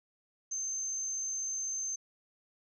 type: tone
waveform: sine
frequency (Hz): 6272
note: G8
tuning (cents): 0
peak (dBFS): -33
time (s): 0.51-1.96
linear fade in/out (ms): 10
effects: none